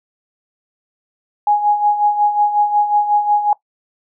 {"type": "tone with tremolo", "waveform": "sine", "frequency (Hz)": 830.6, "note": "G#5", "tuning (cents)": 0, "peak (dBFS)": -9, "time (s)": [1.47, 3.53], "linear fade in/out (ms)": 2, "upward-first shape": "sine", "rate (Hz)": 5.5, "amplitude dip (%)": 65, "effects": ["noise-tail reverb RT60 0.1 s tail -19 dB re dry"]}